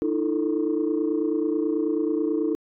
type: tone cluster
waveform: sine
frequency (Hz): 305.3 / 334.5 / 443.4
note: D#4 / E4 / A4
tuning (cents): -33 / +25 / +13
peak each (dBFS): -24 / -25 / -26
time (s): 0.02-2.55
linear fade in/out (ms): 0
effects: tanh soft clip ceiling -15 dBFS